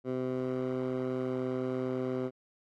15% pulse tone with band-pass filter, 128.5 Hz, C3, 31 cents flat, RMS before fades -33 dBFS, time 0.04-2.31 s, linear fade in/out 50 ms, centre 380 Hz, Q 1, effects AAC 48 kbps

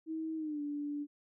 sine tone with pitch glide, 319.5 to 291.3 Hz, D#4 to D4, +46 to -14 cents, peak -35 dBFS, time 0.06-1.07 s, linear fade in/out 50 ms, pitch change -160 cents, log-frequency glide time 0.36-0.61 s, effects none

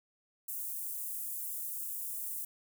white high-pass noise, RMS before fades -39 dBFS, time 0.48-2.45 s, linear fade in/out 5 ms, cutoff 9100 Hz, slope 24 dB/octave, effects none

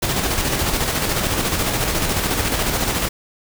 pink noise with tremolo, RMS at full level -19 dBFS, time 0.02-3.09 s, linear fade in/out 10 ms, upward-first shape square, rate 14 Hz, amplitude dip 35%, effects none

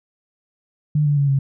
sine tone with pitch steps, 150 / 145.56 / 141.25 / 137.07 Hz, D3 / D3 / C#3 / C#3, +37 / -15 / +33 / -19 cents, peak -14 dBFS, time 0.95-1.39 s, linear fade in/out 5 ms, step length 110 ms, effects none

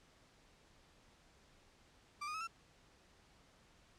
35% pulse tone with pitch steps, 1174.7 / 1229.5 / 1287 / 1347 Hz, D6 / D#6 / E6 / E6, 0 / -21 / -42 / +37 cents, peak -39 dBFS, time 2.21-2.474 s, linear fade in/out 10 ms, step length 66 ms, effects pink hiss -67 dBFS RMS until 3.98 s + low-pass 7000 Hz 12 dB/octave

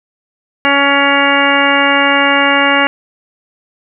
harmonic tone, 280.5 Hz, C#4, 21 cents sharp, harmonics 1 / 2 / 3 / 4 / 5 / 6 / 7 / 8 / 10, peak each -17 / -17 / -17 / -17 / -17 / -17 / -17 / -17 / -17 dBFS, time 0.65-2.87 s, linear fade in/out 0 ms, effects none

